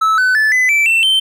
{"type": "tone with pitch steps", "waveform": "triangle", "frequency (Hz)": [1305, 1507.7, 1742, 2013, 2325, 2686, 3104], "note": ["E6", "F#6", "A6", "B6", "D7", "E7", "G7"], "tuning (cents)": [-18, 32, -18, 33, -18, 32, -18], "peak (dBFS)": -8, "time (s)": [0.01, 1.2], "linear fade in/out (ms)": 10, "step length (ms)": 170, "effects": []}